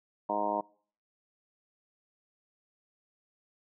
harmonic tone, 103.83 Hz, G#2, in tune, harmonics 2 / 3 / 4 / 5 / 6 / 7 / 8 / 9 / 10, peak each -42 / -39 / -42 / -41 / -34 / -36 / -41 / -32 / -42 dBFS, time 0.29-0.61 s, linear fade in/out 5 ms, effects noise-tail reverb RT60 0.5 s tail -24 dB re dry

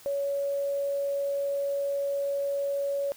sine tone, 561 Hz, C#5, 21 cents sharp, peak -26 dBFS, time 0.06-3.12 s, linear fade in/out 0 ms, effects white hiss -52 dBFS RMS until 3.16 s

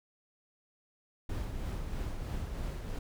brown noise with tremolo, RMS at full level -35 dBFS, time 1.29-2.99 s, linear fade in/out 5 ms, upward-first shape triangle, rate 3.1 Hz, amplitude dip 40%, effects none

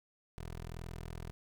15% pulse tone, 41.45 Hz, E1, 10 cents sharp, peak -36 dBFS, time 0.38-1.31 s, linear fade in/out 0 ms, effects none

